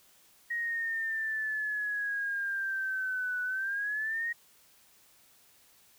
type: exponential two-way sweep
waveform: sine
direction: down then up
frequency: 1887 to 1480 to 1887 Hz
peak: -30 dBFS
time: 0.5-4.33 s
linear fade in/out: 10 ms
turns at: 3.42 s
effects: white hiss -62 dBFS RMS until 5.98 s